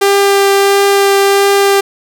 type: tone with vibrato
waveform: sawtooth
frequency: 397.2 Hz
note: G4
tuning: 23 cents sharp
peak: -3 dBFS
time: 0.01-1.81 s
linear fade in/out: 10 ms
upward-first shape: triangle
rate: 1.5 Hz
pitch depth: 9 cents each way
effects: none